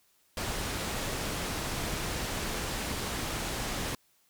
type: low-pass noise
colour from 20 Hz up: pink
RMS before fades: -34 dBFS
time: 0.37-3.95 s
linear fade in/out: 2 ms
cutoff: 11000 Hz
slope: 12 dB/octave
effects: white hiss -68 dBFS RMS until 4.29 s